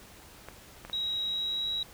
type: clicks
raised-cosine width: 0.5 ms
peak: -27 dBFS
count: 3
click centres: 0.486 / 0.85 / 0.898 s
type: tone with pitch glide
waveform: sine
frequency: 3833 to 3864 Hz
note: A#7 to B7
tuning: +47 to -39 cents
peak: -29 dBFS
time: 0.93-1.83 s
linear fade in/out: 2 ms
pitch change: +14 cents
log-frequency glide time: 1.27-1.66 s
effects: pink hiss -52 dBFS RMS until 1.93 s